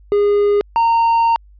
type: tone pair in turn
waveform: triangle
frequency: 409.7 / 921.3 Hz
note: G#4 / A#5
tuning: -24 / -21 cents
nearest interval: octave + major second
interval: 1403 cents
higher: second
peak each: -9 dBFS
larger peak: neither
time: 0.12-0.61 / 0.76-1.36 s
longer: second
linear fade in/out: 0 ms
effects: added 50 Hz sine -42 dBFS peak until 1.59 s + resampled to 11025 Hz